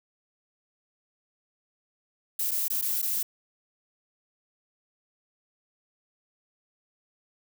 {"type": "noise with dropouts", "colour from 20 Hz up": "violet", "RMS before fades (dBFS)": -28, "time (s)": [2.39, 3.23], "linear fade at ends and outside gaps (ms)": 5, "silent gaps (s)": [[2.51, 2.514], [2.682, 2.701], [2.814, 2.822], [3.018, 3.026]], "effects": []}